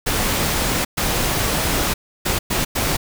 pink noise bursts at uneven times, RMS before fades -20 dBFS, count 5, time 0.06-0.85 / 0.97-1.94 / 2.25-2.39 / 2.5-2.65 / 2.75-2.97 s, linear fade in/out 10 ms, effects none

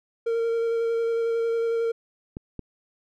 triangle tone with vibrato, 460.3 Hz, A#4, 22 cents flat, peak -20 dBFS, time 0.26-1.92 s, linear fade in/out 10 ms, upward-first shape square, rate 11 Hz, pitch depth 10 cents each way
clicks, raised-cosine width 3 ms, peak -21 dBFS, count 2, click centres 2.369 / 2.593 s
effects none

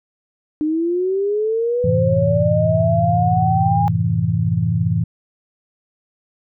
sine linear sweep, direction up, 300 to 820 Hz, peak -16 dBFS, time 0.61-3.88 s, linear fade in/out 0 ms
sine chord, F# half-diminished seventh, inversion none, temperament equal, 92.5 / 110 / 130.81 / 164.81 Hz, F#2 / A2 / C3 / E3, 0 / 0 / 0 / 0 cents, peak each -24 / -19 / -24 / -19 dBFS, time 1.84-5.04 s, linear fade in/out 5 ms
effects none

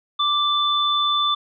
sine tone pair together, 1174.7 / 3520 Hz, D6 / A7, 0 / 0 cents, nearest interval octave + perfect fifth, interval 1900 cents, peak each -20 / -20 dBFS, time 0.19-1.35 s, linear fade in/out 10 ms, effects none

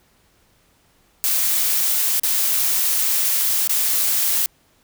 blue noise with dropouts, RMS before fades -19 dBFS, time 1.24-4.46 s, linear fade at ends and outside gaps 0 ms, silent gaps 2.197-2.234 / 3.674-3.694 s, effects pink hiss -59 dBFS RMS until 4.83 s

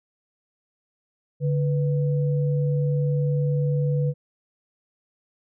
sine tone pair together, 144.98 / 493.9 Hz, D3 / B4, -22 / 0 cents, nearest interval octave + major sixth, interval 2122 cents, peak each -20 / -29 dBFS, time 1.4-4.14 s, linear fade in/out 50 ms, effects none

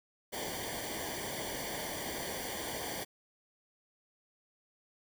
pink noise with comb filter, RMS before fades -39 dBFS, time 0.32-3.05 s, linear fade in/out 20 ms, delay 0.76 ms, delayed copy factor -0.85, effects none

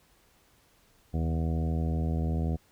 harmonic tone with a mistuned harmonic, 80.6 Hz, E2, 38 cents flat, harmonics 1 / 2 / 3 / 4 / 5 / 6 / 7 / 8 / 9, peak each -28 / -31 / -36 / -42 / -44 / -44 / -48 / -49 / -45 dBFS, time 1.13-2.57 s, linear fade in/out 20 ms, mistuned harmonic 1, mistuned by -65 cents, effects pink hiss -64 dBFS RMS until 2.71 s

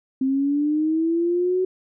sine linear sweep, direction up, 261.6 to 374.1 Hz, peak -18 dBFS, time 0.21-1.65 s, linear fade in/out 5 ms, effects none

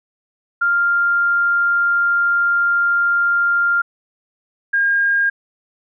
sine tone pair in turn, 1396.9 / 1616.4 Hz, F6 / G#6, 0 / -47 cents, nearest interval minor third, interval 253 cents, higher second, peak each -13 dBFS, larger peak neither, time 0.61-3.82 / 4.73-5.3 s, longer first, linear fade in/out 10 ms, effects none

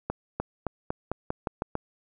accelerating click train, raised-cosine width 1 ms, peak -14 dBFS, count 9, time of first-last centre 0.1-1.754 s, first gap 300 ms, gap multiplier 0.89, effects none

